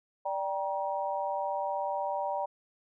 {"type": "chord", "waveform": "sine", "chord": "G minor", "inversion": "second", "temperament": "equal with one note detuned", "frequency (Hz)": [587.3, 784, 948.1], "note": ["D5", "G5", "Bb5"], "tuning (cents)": [0, 0, 29], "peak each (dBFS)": -34, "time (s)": [0.25, 2.46], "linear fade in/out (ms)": 10, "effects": []}